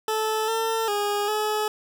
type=tone with pitch steps; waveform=20% pulse; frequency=436.2 / 450.1 / 410.9 / 426.2 Hz; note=A4 / A4 / G#4 / G#4; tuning=-15 / +39 / -18 / +45 cents; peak=-18 dBFS; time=0.08-1.68 s; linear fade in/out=2 ms; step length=400 ms; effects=none